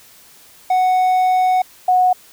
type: tone pair in turn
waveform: triangle / sine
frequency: 740 / 733.2 Hz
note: F#5 / F#5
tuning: 0 / -16 cents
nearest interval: unison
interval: 16 cents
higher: first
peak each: -10 dBFS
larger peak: neither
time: 0.7-1.62 / 1.88-2.13 s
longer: first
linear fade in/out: 5 ms
effects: white hiss -46 dBFS RMS until 2.32 s